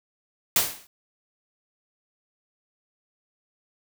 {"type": "noise with exponential decay", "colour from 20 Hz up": "white", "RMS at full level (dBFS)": -17, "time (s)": [0.56, 0.87], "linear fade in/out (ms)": 2, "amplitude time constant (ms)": 66, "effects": []}